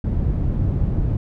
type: low-pass noise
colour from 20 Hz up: white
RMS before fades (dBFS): -20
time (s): 0.04-1.17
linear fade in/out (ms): 5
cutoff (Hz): 110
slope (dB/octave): 12
effects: none